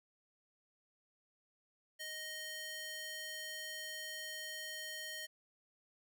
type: tone with high-pass filter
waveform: square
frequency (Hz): 622.3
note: D#5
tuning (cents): 0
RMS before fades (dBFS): -45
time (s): 1.99-5.27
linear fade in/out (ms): 20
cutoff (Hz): 1900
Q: 0.94
effects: none

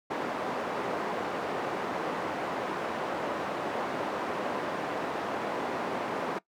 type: band-pass noise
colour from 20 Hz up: white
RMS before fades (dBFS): -33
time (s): 0.1-6.39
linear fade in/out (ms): 10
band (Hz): 240 to 900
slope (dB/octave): 12
effects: noise-tail reverb RT60 0.1 s tail -20 dB re dry

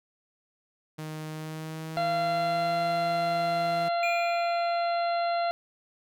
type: tone with pitch glide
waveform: sawtooth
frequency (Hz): 155.56 to 165.76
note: D#3 to E3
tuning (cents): 0 to +10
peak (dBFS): -31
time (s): 0.98-3.89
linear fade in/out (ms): 10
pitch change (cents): +110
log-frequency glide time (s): 1.29-2.79
type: harmonic tone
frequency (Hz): 687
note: F5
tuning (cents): -29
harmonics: 1 / 2 / 3 / 4 / 5 / 6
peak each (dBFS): -25 / -35 / -41 / -44 / -48 / -41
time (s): 1.97-5.51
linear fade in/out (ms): 0
type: tone with exponential decay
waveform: triangle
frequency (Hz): 2410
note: D7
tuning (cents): +44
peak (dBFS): -25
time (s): 4.03-5.32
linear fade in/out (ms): 1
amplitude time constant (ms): 280
effects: none

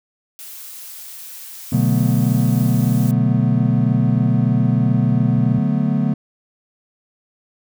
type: noise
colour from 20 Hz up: blue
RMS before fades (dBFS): -35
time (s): 0.39-3.11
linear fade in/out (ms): 0
type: chord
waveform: triangle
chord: B minor seventh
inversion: first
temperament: equal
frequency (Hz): 146.83 / 185 / 220 / 246.9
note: D3 / F#3 / A3 / B3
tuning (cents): 0 / 0 / 0 / 0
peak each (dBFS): -18 / -20 / -18 / -20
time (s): 1.72-6.14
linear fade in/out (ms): 5
type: tone with vibrato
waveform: sine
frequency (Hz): 123.7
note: B2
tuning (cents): +3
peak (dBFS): -17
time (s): 1.73-5.59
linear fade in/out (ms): 5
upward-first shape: triangle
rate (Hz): 7.3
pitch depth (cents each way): 8
effects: none

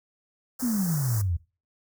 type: band-stop noise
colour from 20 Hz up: white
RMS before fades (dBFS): -35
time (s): 0.59-1.22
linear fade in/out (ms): 10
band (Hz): 1700 to 5200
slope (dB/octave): 48
type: exponential sweep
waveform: sine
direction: down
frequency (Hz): 258.1 to 79.9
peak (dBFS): -23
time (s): 0.62-1.37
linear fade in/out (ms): 10
effects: noise-tail reverb RT60 0.3 s tail -19 dB re dry

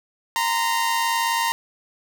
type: tone pair together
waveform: sawtooth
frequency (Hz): 928 / 1027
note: A#5 / C6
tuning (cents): -8 / -33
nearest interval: major second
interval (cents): 175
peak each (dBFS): -17 / -23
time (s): 0.36-1.52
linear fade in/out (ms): 0
effects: none

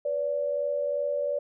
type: tone pair together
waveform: sine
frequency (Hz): 493.9 / 576.6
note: B4 / D5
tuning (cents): 0 / -32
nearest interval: minor third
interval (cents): 268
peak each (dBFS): -33 / -26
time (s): 0.05-1.39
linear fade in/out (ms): 5
effects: none

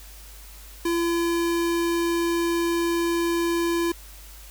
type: tone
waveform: square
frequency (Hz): 339.4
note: F4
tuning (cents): -49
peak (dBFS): -22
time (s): 0.85-3.92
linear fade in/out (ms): 5
effects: added 50 Hz sine -43 dBFS peak until 4.5 s + white hiss -47 dBFS RMS until 4.5 s

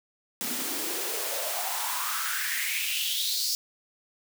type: noise with high-pass filter sweep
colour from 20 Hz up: white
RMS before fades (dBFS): -30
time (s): 0.41-3.55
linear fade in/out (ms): 0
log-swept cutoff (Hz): 210 to 5100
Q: 5.1
effects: none

